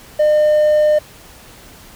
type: tone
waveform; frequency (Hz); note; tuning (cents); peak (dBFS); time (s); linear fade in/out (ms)
triangle; 605; D#5; -49; -7; 0.19-0.99; 10
effects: tanh soft clip ceiling -3 dBFS + pink hiss -41 dBFS RMS until 1.95 s